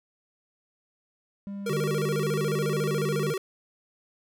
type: tone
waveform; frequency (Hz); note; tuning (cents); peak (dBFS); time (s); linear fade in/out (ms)
triangle; 199.6; G3; +32; -31; 1.47-3.3; 0
type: tone with vibrato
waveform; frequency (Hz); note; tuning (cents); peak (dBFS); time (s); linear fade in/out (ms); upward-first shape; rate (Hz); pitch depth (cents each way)
square; 420; G#4; +19; -28; 1.66-3.38; 5; square; 14; 180
type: harmonic tone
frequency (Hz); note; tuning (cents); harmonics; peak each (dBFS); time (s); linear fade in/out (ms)
150; D3; +37; 1 / 3 / 4; -28 / -45 / -49; 1.69-3.34; 20
effects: none

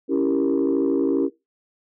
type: chord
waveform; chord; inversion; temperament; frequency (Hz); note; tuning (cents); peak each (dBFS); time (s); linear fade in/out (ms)
sine; C# diminished seventh; none; equal; 277.2 / 329.6 / 392 / 466.2; C#4 / E4 / G4 / Bb4; 0 / 0 / 0 / 0; -20 / -22 / -23 / -25; 0.08-1.3; 50
effects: noise-tail reverb RT60 0.2 s tail -18 dB re dry + tanh soft clip ceiling -12 dBFS

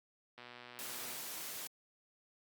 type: click train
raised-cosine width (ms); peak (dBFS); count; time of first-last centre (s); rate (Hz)
0.3; -35; 96; 0.38-1.159; 122
type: noise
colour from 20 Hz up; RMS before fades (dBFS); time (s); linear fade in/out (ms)
white; -44; 0.79-1.67; 0
effects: high-pass 150 Hz 12 dB/octave + Opus 48 kbps

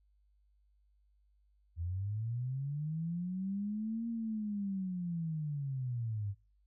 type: linear two-way sweep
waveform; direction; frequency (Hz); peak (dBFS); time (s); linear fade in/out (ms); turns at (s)
sine; up then down; 80.7 to 233.1 to 96.9; -34; 1.76-6.35; 50; 4.08
effects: noise-tail reverb RT60 0.3 s tail -24 dB re dry + added 50 Hz sine -67 dBFS peak until 6.66 s

